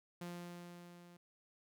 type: tone with level ramp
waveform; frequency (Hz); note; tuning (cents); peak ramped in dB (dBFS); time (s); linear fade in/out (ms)
sawtooth; 174.61; F3; 0; -39 to -54; 0.21-1.17; 5
effects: none